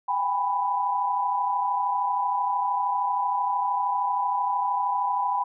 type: tone cluster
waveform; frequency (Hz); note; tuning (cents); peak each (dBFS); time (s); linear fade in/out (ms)
sine; 782 / 815 / 991; G5 / G#5 / B5; -4 / -33 / +6; -32 / -28 / -24; 0.08-5.44; 10
effects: none